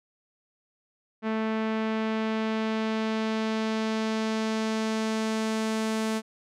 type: tone with low-pass filter sweep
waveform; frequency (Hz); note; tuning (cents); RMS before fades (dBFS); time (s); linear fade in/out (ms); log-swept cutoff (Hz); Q
sawtooth; 220; A3; 0; -28; 1.22-6.22; 50; 2200 to 10000; 0.94
effects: none